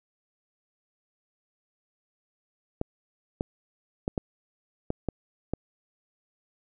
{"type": "clicks", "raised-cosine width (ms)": 2, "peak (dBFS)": -14, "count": 7, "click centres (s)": [2.814, 3.409, 4.079, 4.178, 4.904, 5.087, 5.536], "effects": []}